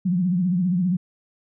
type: tone with vibrato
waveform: sine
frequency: 179.9 Hz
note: F#3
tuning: 48 cents flat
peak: -18 dBFS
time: 0.05-0.97 s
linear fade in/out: 10 ms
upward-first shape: triangle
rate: 15 Hz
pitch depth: 130 cents each way
effects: none